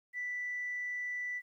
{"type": "tone", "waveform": "sine", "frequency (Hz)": 1975.5, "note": "B6", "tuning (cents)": 0, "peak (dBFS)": -34, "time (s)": [0.13, 1.42], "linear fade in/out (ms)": 50, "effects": ["tanh soft clip ceiling -30 dBFS", "12-bit"]}